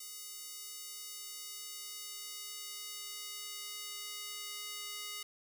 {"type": "tone with high-pass filter sweep", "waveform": "square", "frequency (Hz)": 415.3, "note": "G#4", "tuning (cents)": 0, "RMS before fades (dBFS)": -45, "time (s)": [0, 5.23], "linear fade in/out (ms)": 5, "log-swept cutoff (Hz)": [6000, 2700], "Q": 0.78, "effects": []}